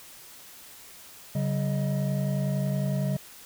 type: tone cluster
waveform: triangle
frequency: 140.2 / 191.1 / 626 Hz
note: C#3 / G3 / D#5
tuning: +20 / -44 / +10 cents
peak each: -24 / -27 / -33 dBFS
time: 1.35-3.17 s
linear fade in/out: 5 ms
effects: tanh soft clip ceiling -15 dBFS + white hiss -48 dBFS RMS until 3.45 s